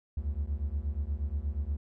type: beating tone pair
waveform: triangle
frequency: 68 / 76.4 Hz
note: C#2 / D#2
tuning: -33 / -31 cents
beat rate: 8.4 Hz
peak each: -31 dBFS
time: 0.17-1.77 s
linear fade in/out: 5 ms
effects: none